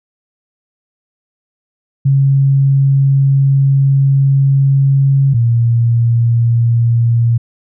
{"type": "tone pair in turn", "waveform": "sine", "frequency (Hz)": [137.1, 117.2], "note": ["C#3", "A#2"], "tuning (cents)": [-19, 10], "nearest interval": "minor third", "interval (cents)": 271, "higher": "first", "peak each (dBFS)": [-7, -8], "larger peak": "first", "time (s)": [[2.05, 5.34], [5.34, 7.38]], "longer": "first", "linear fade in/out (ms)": 10, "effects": []}